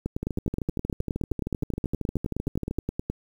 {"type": "two click trains", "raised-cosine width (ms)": 3, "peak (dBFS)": [-14, -16], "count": [30, 34], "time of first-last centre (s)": [[0.06, 3.1], [0.23, 2.788]], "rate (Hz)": [9.54, 12.9], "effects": ["8-bit"]}